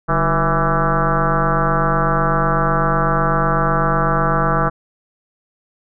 sine tone with frequency modulation, 656 Hz, E5, 9 cents flat, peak -13 dBFS, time 0.08-4.7 s, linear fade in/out 20 ms, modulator 170 Hz, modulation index 4.6, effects none

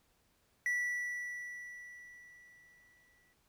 triangle tone with exponential decay, 1956 Hz, B6, 17 cents flat, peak -28 dBFS, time 0.66-3.33 s, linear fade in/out 1 ms, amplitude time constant 580 ms, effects pink hiss -73 dBFS RMS until 3.48 s

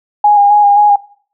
sine tone with vibrato, 821 Hz, G#5, 20 cents flat, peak -4 dBFS, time 0.24-0.96 s, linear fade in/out 5 ms, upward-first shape square, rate 3.8 Hz, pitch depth 21 cents each way, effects noise-tail reverb RT60 0.5 s tail -22 dB re dry

